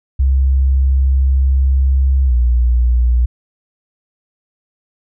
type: tone with pitch glide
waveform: sine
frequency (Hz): 66.6 to 60.37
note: C2 to B1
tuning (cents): +31 to -39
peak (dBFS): -9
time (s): 0.19-3.26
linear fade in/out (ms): 10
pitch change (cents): -170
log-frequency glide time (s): 2.26-2.33
effects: none